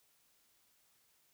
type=silence; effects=white hiss -72 dBFS RMS until 1.33 s